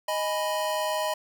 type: chord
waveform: square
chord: G# minor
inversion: second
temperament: equal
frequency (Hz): 622.3 / 830.6 / 987.8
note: D#5 / G#5 / B5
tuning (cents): 0 / 0 / 0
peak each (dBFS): -29 / -35 / -31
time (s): 0.08-1.14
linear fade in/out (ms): 5
effects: none